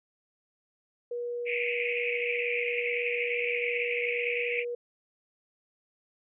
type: tone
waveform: sine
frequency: 480.9 Hz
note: B4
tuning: 46 cents flat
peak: -31 dBFS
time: 1.11-4.75 s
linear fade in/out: 5 ms
type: band-pass noise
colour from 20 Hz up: white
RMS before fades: -32 dBFS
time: 1.45-4.65 s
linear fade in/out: 50 ms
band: 2100 to 2600 Hz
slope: 96 dB/octave
effects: none